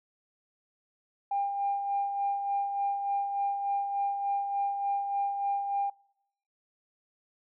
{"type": "tone with tremolo", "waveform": "sine", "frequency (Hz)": 800, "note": "G5", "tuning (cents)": 35, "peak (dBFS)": -25, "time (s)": [1.31, 5.9], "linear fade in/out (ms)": 5, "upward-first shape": "sine", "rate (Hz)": 3.4, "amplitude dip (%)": 50, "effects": ["noise-tail reverb RT60 0.8 s tail -25 dB re dry", "tanh soft clip ceiling -21 dBFS"]}